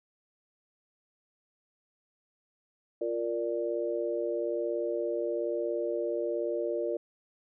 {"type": "chord", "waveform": "sine", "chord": "Bb major", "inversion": "second", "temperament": "equal", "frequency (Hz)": [349.2, 466.2, 587.3], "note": ["F4", "Bb4", "D5"], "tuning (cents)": [0, 0, 0], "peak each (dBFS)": -33, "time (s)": [3.01, 6.97], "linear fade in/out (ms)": 5, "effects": []}